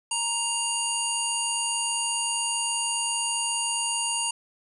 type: harmonic tone with a mistuned harmonic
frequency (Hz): 935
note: A#5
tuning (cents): +5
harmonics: 1 / 3 / 5 / 7 / 9 / 10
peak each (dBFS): -32 / -30 / -37 / -32 / -35 / -30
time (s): 0.11-4.31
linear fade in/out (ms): 5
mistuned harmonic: 7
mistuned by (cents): +62
effects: none